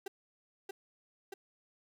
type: tone with echo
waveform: 35% pulse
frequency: 390 Hz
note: G4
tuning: 9 cents flat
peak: -36 dBFS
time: 0.06-0.08 s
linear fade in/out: 5 ms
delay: 630 ms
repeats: 2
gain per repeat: -2 dB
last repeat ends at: 1.34 s
effects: none